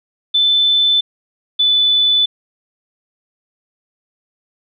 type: tone pair in turn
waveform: sine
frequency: 3520 / 3490 Hz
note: A7 / A7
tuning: 0 / -15 cents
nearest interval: unison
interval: 15 cents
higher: first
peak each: -10 dBFS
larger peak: neither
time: 0.34-1.01 / 1.59-2.26 s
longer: neither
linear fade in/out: 10 ms
effects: none